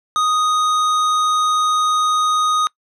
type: tone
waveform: square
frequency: 1244.5 Hz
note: D#6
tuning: in tune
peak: -15 dBFS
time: 0.16-2.67 s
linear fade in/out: 0 ms
effects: noise-tail reverb RT60 0.1 s tail -24 dB re dry + low-pass 7000 Hz 12 dB/octave